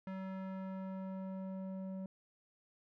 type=tone with low-pass filter sweep; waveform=square; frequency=190 Hz; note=F#3; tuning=46 cents sharp; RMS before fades=-43 dBFS; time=0.07-2.06 s; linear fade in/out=2 ms; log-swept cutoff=1800 to 530 Hz; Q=1; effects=none